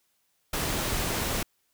pink noise, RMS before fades -29 dBFS, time 0.53-1.43 s, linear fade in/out 5 ms, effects white hiss -72 dBFS RMS until 1.73 s

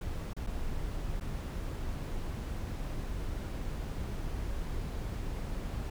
brown noise with dropouts, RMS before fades -36 dBFS, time 0.01-5.9 s, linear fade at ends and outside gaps 5 ms, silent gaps 0.334-0.365 / 0.466-0.47 / 1.2-1.208 s, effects none

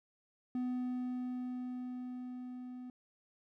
triangle tone with level ramp, 250.3 Hz, B3, 23 cents sharp, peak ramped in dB -31 to -42 dBFS, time 0.55-2.9 s, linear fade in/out 2 ms, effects none

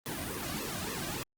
pink noise with flanger, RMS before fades -37 dBFS, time 0.06-1.23 s, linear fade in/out 0 ms, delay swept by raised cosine 1.3 to 2.3 ms, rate 3.5 Hz, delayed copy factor -0.95, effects Opus 32 kbps

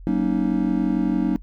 triangle chord, D# minor seventh, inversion first, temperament just, 186.68 / 233.3 / 280 / 311.1 Hz, F#3 / A#3 / C#4 / D#4, +16 / +2 / +18 / 0 cents, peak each -22 dBFS, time 0.07-1.36 s, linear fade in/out 0 ms, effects noise-tail reverb RT60 0.1 s tail -22 dB re dry + added 43 Hz sine -37 dBFS peak until 1.42 s

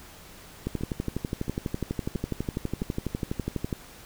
two click trains, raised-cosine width 3 ms, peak -15 / -22 dBFS, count 38 / 4, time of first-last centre 0.67-3.728 / 0.81-2.823 s, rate 12.1 / 1.49 Hz, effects pink hiss -48 dBFS RMS until 4.05 s

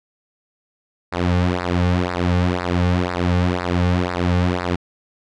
sawtooth tone with flanger, 89 Hz, F2, 33 cents sharp, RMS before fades -19 dBFS, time 1.12-4.76 s, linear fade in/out 10 ms, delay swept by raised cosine 0.31 to 3.11 ms, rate 2 Hz, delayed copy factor -0.85, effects low-pass 4000 Hz 12 dB/octave

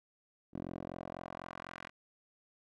10% pulse tone with band-pass filter sweep, 44 Hz, F1, 14 cents sharp, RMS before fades -45 dBFS, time 0.53-1.9 s, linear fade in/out 20 ms, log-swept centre 310 to 1800 Hz, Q 1.3, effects none

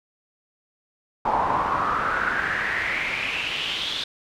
brown noise with band-pass filter sweep, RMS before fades -25 dBFS, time 1.25-4.04 s, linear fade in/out 5 ms, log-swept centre 870 to 3700 Hz, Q 5.3, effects none

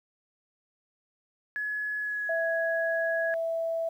sine tone with pitch glide, 1695 to 1666.8 Hz, G#6 to G#6, +35 to +6 cents, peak -29 dBFS, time 1.56-3.34 s, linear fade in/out 0 ms, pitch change -29 cents, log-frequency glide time 1.99-2.45 s
sine tone, 659.3 Hz, E5, in tune, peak -27 dBFS, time 2.29-3.89 s, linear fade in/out 5 ms
effects 10-bit

